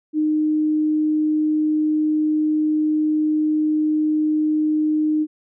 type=tone; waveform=sine; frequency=307 Hz; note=D#4; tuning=23 cents flat; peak=-16 dBFS; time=0.13-5.27 s; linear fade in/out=50 ms; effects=none